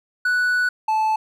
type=tone pair in turn; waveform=triangle; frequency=1480 / 871.9 Hz; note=F#6 / A5; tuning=0 / -16 cents; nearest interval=major sixth; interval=916 cents; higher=first; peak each=-15 dBFS; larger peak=neither; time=0.25-0.69 / 0.88-1.16 s; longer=first; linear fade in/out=5 ms; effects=none